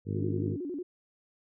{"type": "harmonic tone", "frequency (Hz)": 51.1, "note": "G#1", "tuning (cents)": -27, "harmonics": [2, 3, 4, 5, 6, 7, 8, 9], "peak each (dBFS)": [-32, -36, -38, -40, -42, -43, -44, -45], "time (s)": [0.05, 0.58], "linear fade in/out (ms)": 50}
{"type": "tone with vibrato", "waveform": "sine", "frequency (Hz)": 320.7, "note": "E4", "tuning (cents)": -48, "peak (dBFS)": -33, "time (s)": [0.15, 0.83], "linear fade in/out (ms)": 10, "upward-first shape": "square", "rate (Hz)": 11, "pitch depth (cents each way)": 200}
{"effects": []}